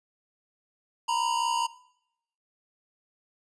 square tone pair together, 932.3 / 996.9 Hz, A#5 / B5, 0 / +16 cents, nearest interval minor second, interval 116 cents, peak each -27 / -30 dBFS, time 1.08-1.67 s, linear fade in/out 10 ms, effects noise-tail reverb RT60 0.8 s tail -21 dB re dry + resampled to 22050 Hz

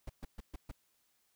brown noise bursts, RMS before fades -42 dBFS, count 5, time 0.07-0.715 s, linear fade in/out 5 ms, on 25 ms, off 130 ms, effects white hiss -75 dBFS RMS until 1.35 s

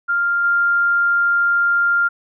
sine tone with level steps, 1396.9 Hz, F6, in tune, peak -15 / -13 dBFS, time 0.08-2.09 s, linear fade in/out 20 ms, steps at 0.44 s, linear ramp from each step 2 ms, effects none

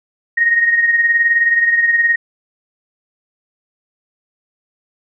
sine beating tone pair, 1864.7 / 1883.7 Hz, A#6 / A#6, 0 / +18 cents, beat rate 19 Hz, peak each -11 / -19 dBFS, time 0.37-2.16 s, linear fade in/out 10 ms, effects none

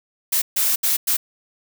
blue noise bursts at uneven times, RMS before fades -19 dBFS, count 4, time 0.32-0.42 / 0.56-0.76 / 0.83-0.97 / 1.07-1.17 s, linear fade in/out 10 ms, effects none

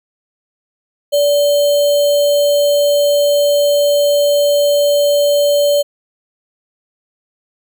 sine tone with sample-and-hold, 578 Hz, D5, 28 cents flat, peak -9 dBFS, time 1.12-5.83 s, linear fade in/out 20 ms, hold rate 3675 Hz, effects none

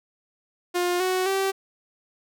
sawtooth tone with pitch steps, 354.7 / 370.6 / 387.3 Hz, F4 / F#4 / G4, +27 / +3 / -21 cents, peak -18 dBFS, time 0.74-1.52 s, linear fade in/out 20 ms, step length 260 ms, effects none

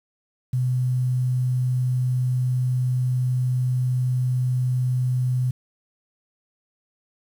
sine tone with quantisation, 126.3 Hz, B2, 39 cents sharp, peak -19 dBFS, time 0.53-5.51 s, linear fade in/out 5 ms, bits 8, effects none

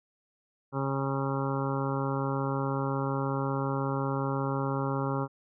harmonic tone, 136.5 Hz, C#3, 26 cents flat, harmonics 1 / 2 / 3 / 4 / 6 / 7 / 8 / 9 / 10, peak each -31 / -34 / -36 / -37 / -39 / -39 / -40 / -41 / -41 dBFS, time 0.72-5.28 s, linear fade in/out 50 ms, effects none

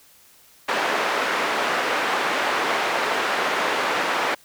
white band-pass noise, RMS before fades -23 dBFS, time 0.68-4.35 s, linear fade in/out 10 ms, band 380 to 1700 Hz, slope 12 dB/octave, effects white hiss -53 dBFS RMS until 4.44 s

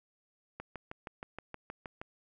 click train, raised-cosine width 0.5 ms, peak -26 dBFS, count 10, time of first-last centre 0.6-2.015 s, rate 6.36 Hz, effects none

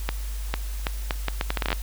accelerating click train, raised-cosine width 0.3 ms, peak -8 dBFS, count 14, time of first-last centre 0.09-1.729 s, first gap 450 ms, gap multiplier 0.73, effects added 50 Hz sine -28 dBFS peak until 1.82 s + white hiss -43 dBFS RMS until 1.82 s

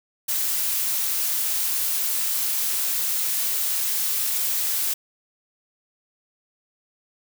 blue noise, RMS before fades -24 dBFS, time 0.28-4.94 s, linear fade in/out 10 ms, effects none

